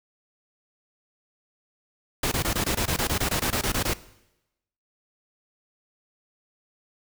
pink noise bursts, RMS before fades -25 dBFS, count 16, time 2.23-3.937 s, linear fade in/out 5 ms, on 87 ms, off 21 ms, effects noise-tail reverb RT60 0.9 s tail -18 dB re dry

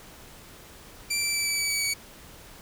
15% pulse tone with pitch steps, 2349 / 2334 / 2319 / 2305 / 2290 / 2276 / 2261 Hz, D7 / D7 / D7 / D7 / D7 / C#7 / C#7, 0 / -11 / -22 / -33 / -44 / +45 / +34 cents, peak -18 dBFS, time 1.1-1.94 s, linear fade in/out 10 ms, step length 120 ms, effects pink hiss -48 dBFS RMS until 2.61 s

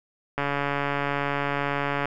click train, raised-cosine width 0.5 ms, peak -11 dBFS, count 239, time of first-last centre 0.38-2.056 s, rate 142 Hz, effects none

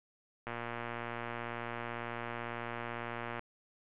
click train, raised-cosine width 0.5 ms, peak -24 dBFS, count 346, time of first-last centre 0.47-3.394 s, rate 118 Hz, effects resampled to 8000 Hz + 11-bit

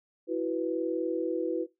sine chord, E suspended second, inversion none, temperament equal, 329.6 / 370 / 493.9 Hz, E4 / F#4 / B4, 0 / 0 / 0 cents, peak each -31 / -32 / -32 dBFS, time 0.27-1.67 s, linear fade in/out 50 ms, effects noise-tail reverb RT60 0.2 s tail -20 dB re dry

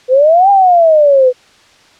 sine exponential two-way sweep, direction up then down, 493.9 to 810 to 493.9 Hz, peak -4 dBFS, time 0.08-1.33 s, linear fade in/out 50 ms, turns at 0.5 s, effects white hiss -45 dBFS RMS until 1.99 s + low-pass 5000 Hz 12 dB/octave

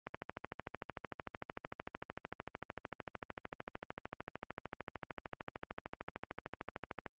click train, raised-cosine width 0.5 ms, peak -25 dBFS, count 94, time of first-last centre 0.07-7.062 s, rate 13.3 Hz, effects high-pass 60 Hz 12 dB/octave + Opus 32 kbps

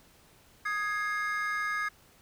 triangle chord, Ab major, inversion second, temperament equal with one note detuned, 1244.5 / 1661.2 / 2120 Hz, Eb6 / Ab6 / C7, 0 / 0 / +22 cents, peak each -31 / -30 / -34 dBFS, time 0.65-1.89 s, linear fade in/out 10 ms, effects tanh soft clip ceiling -20 dBFS + pink hiss -60 dBFS RMS until 2.21 s

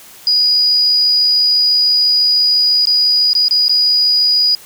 sine tone with dropouts, 4913 Hz, D#8, 23 cents flat, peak -9 dBFS, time 0.27-4.55 s, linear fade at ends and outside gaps 1 ms, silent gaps 2.854-2.871 / 3.332-3.351 / 3.483-3.509 / 3.682-3.694 s, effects white hiss -39 dBFS RMS until 4.65 s

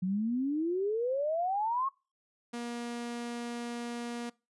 sine exponential sweep, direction up, 178.6 to 1107 Hz, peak -28 dBFS, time 0.02-1.89 s, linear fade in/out 10 ms
sawtooth tone, 237.9 Hz, A#3, 35 cents sharp, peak -32 dBFS, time 2.53-4.3 s, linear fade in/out 10 ms
effects noise-tail reverb RT60 0.3 s tail -24 dB re dry + resampled to 24000 Hz

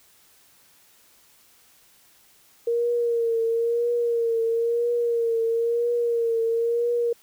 sine tone with vibrato, 466.2 Hz, A#4, in tune, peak -20 dBFS, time 2.67-7.13 s, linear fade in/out 5 ms, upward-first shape triangle, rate 1 Hz, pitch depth 47 cents each way, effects white hiss -57 dBFS RMS until 7.22 s

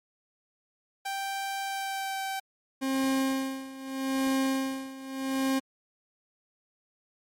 sawtooth tone with pitch glide, 784 to 774.1 Hz, G5 to G5, 0 to -22 cents, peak -27 dBFS, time 1.05-2.4 s, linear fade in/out 10 ms, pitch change -22 cents, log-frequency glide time 1.62-2.22 s
40% pulse tone with tremolo, 267.1 Hz, C4, 36 cents sharp, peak -23 dBFS, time 2.81-5.6 s, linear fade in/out 20 ms, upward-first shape sine, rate 0.81 Hz, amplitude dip 85%
effects MP3 64 kbps

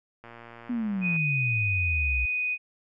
click train, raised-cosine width 0.5 ms, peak -30 dBFS, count 109, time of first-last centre 0.24-1.163 s, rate 117 Hz
sine exponential sweep, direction down, 250.2 to 59.6 Hz, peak -26 dBFS, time 0.69-2.26 s, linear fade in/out 10 ms
sine tone, 2489 Hz, D#7, in tune, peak -25 dBFS, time 1.01-2.58 s, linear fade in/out 50 ms
effects none

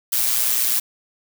blue noise with amplitude modulation, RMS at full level -17 dBFS, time 0.12-0.8 s, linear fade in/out 10 ms, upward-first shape sine, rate 120 Hz, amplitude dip 60%, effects none

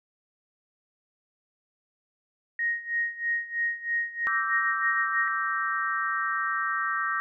sine tone with tremolo, 1871 Hz, A#6, 6 cents sharp, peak -23 dBFS, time 2.59-5.28 s, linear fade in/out 2 ms, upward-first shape sine, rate 3.1 Hz, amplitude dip 85%
sine chord, E half-diminished seventh, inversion third, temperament equal with one note detuned, 1158.5 / 1318.5 / 1568 / 1864.7 Hz, D6 / E6 / G6 / Bb6, -24 / 0 / 0 / 0 cents, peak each -31 dBFS, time 4.27-7.2 s, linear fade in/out 0 ms
effects none

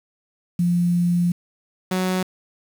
sine / sawtooth tone pair in turn, 174.61 / 185.11 Hz, F3 / F#3, 0 / +1 cents, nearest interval minor second, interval 101 cents, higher second, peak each -16 dBFS, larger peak neither, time 0.59-1.32 / 1.91-2.23 s, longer first, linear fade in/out 5 ms, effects 7-bit

